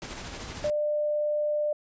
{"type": "noise with tremolo", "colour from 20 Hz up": "pink", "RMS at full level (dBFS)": -37, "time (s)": [0.02, 0.7], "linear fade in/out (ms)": 0, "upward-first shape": "sine", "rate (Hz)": 13, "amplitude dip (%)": 35}
{"type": "tone", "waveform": "sine", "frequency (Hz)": 597, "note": "D5", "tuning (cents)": 28, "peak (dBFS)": -24, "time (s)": [0.64, 1.73], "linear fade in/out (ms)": 5}
{"effects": ["resampled to 16000 Hz"]}